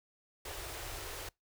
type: band-stop noise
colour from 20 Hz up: pink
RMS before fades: -43 dBFS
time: 0.45-1.29 s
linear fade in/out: 5 ms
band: 120 to 320 Hz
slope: 48 dB/octave
effects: noise-tail reverb RT60 0.2 s tail -26 dB re dry